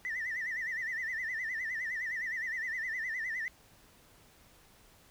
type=tone with vibrato; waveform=sine; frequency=1900 Hz; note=A#6; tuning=33 cents sharp; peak=-32 dBFS; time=0.05-3.48 s; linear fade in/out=0 ms; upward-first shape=sine; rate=9.7 Hz; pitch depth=130 cents each way; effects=tanh soft clip ceiling -30 dBFS + pink hiss -61 dBFS RMS until 5.1 s

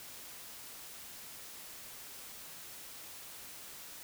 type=silence; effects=white hiss -49 dBFS RMS until 4.03 s

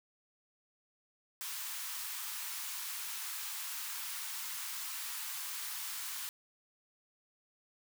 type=high-pass noise; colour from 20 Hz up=white; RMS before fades=-41 dBFS; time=1.41-6.29 s; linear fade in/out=0 ms; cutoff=880 Hz; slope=48 dB/octave; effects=none

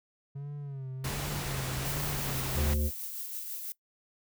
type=tone with vibrato; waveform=triangle; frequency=137.7 Hz; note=C#3; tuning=11 cents flat; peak=-34 dBFS; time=0.35-2.76 s; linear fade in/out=10 ms; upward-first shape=sine; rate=1.3 Hz; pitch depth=93 cents each way
type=noise; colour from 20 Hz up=pink; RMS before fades=-36 dBFS; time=1.04-2.74 s; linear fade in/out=5 ms
type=noise with tremolo; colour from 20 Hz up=violet; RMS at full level=-37 dBFS; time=1.85-3.72 s; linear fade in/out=0 ms; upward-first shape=triangle; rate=6.1 Hz; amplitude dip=40%
type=harmonic tone; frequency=74.3 Hz; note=D2; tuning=21 cents sharp; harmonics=1 / 3 / 5 / 7; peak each=-27 / -37 / -41 / -44 dBFS; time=2.54-2.91 s; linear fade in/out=50 ms
effects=noise-tail reverb RT60 0.1 s tail -20 dB re dry

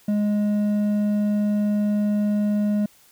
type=tone with hard clipping; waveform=sine; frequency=207.7 Hz; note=G#3; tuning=in tune; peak=-20 dBFS; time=0.08-2.86 s; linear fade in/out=5 ms; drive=5 dB; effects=white hiss -55 dBFS RMS until 3.11 s

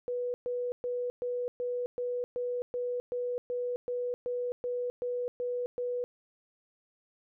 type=tone bursts; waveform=sine; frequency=490.6 Hz; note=B4; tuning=12 cents flat; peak=-30 dBFS; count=16; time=0.08-6.04 s; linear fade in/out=0 ms; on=260 ms; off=120 ms; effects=none

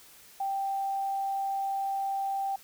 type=tone; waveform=sine; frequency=784 Hz; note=G5; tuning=in tune; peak=-28 dBFS; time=0.4-2.56 s; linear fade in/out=5 ms; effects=white hiss -54 dBFS RMS until 2.63 s

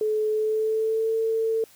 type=tone with pitch glide; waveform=sine; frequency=430.1 to 447.6 Hz; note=A4 to A4; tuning=-39 to +30 cents; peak=-21 dBFS; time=0.01-1.64 s; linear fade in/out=2 ms; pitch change=+69 cents; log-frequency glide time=0.31-1.13 s; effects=white hiss -54 dBFS RMS until 1.75 s

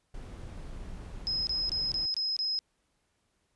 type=noise; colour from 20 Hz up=brown; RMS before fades=-42 dBFS; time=0.14-2.06 s; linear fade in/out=5 ms
type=tone bursts; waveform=sine; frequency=5110 Hz; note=D#8; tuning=45 cents sharp; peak=-28 dBFS; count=6; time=1.27-2.59 s; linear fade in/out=0 ms; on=200 ms; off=24 ms
effects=pink hiss -75 dBFS RMS until 3.55 s + resampled to 24000 Hz

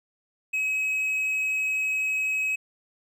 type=tone; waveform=triangle; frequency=2552 Hz; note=D#7; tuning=43 cents sharp; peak=-22 dBFS; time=0.53-2.56 s; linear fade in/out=10 ms; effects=none

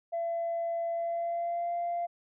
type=tone with pitch glide; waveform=sine; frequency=675 to 692 Hz; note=E5 to F5; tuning=+41 to -16 cents; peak=-28 dBFS; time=0.12-2.07 s; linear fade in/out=20 ms; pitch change=+43 cents; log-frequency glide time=0.93-1.73 s; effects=tanh soft clip ceiling -26 dBFS

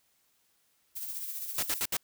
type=noise with tremolo; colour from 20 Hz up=violet; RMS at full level=-36 dBFS; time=0.95-1.82 s; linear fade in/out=20 ms; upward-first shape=sine; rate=15 Hz; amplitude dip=45%
type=noise bursts; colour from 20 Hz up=white; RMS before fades=-30 dBFS; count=4; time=1.58-1.969 s; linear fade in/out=2 ms; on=47 ms; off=67 ms
effects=white hiss -71 dBFS RMS until 2.03 s

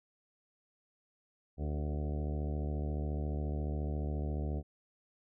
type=harmonic tone with a mistuned harmonic; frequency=74.3 Hz; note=D2; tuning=21 cents sharp; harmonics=1 / 2 / 3 / 4 / 5 / 6 / 7 / 8 / 9 / 10; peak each=-34 / -40 / -44 / -46 / -48 / -50 / -51 / -52 / -53 / -54 dBFS; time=1.57-4.63 s; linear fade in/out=50 ms; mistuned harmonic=5; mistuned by=+33 cents; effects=none

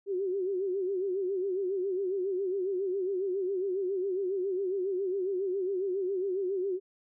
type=tone with vibrato; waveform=sine; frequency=380 Hz; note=F#4; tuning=46 cents sharp; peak=-28 dBFS; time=0.06-6.8 s; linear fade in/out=50 ms; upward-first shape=sine; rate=7.3 Hz; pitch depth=100 cents each way; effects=none

